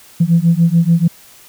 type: beating tone pair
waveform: sine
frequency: 164.81 / 171.71 Hz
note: E3 / F3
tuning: 0 / -29 cents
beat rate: 6.9 Hz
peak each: -11 dBFS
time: 0.2-1.08 s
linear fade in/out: 10 ms
effects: tanh soft clip ceiling -2 dBFS + white hiss -43 dBFS RMS until 1.48 s